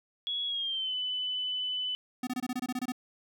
sine tone with pitch glide, 3353 to 3004 Hz, G#7 to F#7, +16 to +26 cents, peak -30 dBFS, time 0.27-1.95 s, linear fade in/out 0 ms, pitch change -190 cents, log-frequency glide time 0.46-0.95 s
square tone bursts, 251.4 Hz, B3, 31 cents sharp, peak -31 dBFS, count 11, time 2.23-2.921 s, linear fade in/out 5 ms, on 41 ms, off 24 ms
effects none

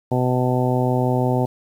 harmonic tone, 126 Hz, B2, 35 cents sharp, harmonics 1 / 2 / 3 / 4 / 5 / 6 / 7, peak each -20 / -23 / -25 / -26 / -27 / -28 / -28 dBFS, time 0.11-1.46 s, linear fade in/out 10 ms, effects 8-bit

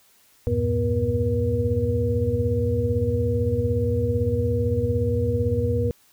sine tone cluster, 79.2 / 95.2 / 112.8 / 244.2 / 478 Hz, D#2 / F#2 / A2 / B3 / A#4, +31 / +50 / +44 / -19 / +43 cents, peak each -29 / -25 / -26 / -29 / -24 dBFS, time 0.47-5.91 s, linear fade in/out 0 ms, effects white hiss -58 dBFS RMS until 6.12 s

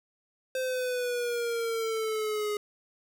square exponential sweep, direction down, 520 to 415.3 Hz, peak -29 dBFS, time 0.55-2.57 s, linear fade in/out 2 ms, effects none

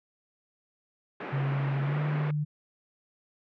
pink band-pass noise, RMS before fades -38 dBFS, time 1.2-2.31 s, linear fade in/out 5 ms, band 200 to 2300 Hz, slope 24 dB/octave
sine tone with pitch glide, 138.59 to 149.4 Hz, C#3 to D3, 0 to +30 cents, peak -26 dBFS, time 1.32-2.45 s, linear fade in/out 20 ms, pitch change +130 cents, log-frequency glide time 1.81-1.99 s
effects none

